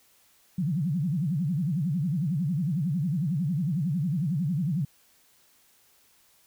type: tone with vibrato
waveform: sine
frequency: 161 Hz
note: E3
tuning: 41 cents flat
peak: -24 dBFS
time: 0.58-4.85 s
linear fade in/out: 5 ms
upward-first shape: sine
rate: 11 Hz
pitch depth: 290 cents each way
effects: white hiss -62 dBFS RMS until 6.46 s